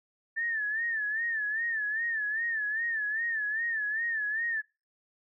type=tone with vibrato; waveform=sine; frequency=1773 Hz; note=A6; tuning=13 cents sharp; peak=-28 dBFS; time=0.36-4.62 s; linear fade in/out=20 ms; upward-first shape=sine; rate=2.5 Hz; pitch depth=99 cents each way; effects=noise-tail reverb RT60 0.3 s tail -26 dB re dry